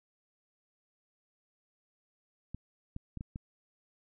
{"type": "clicks", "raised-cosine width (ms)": 5, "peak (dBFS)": -27, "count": 5, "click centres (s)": [2.546, 2.964, 3.173, 3.209, 3.359], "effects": []}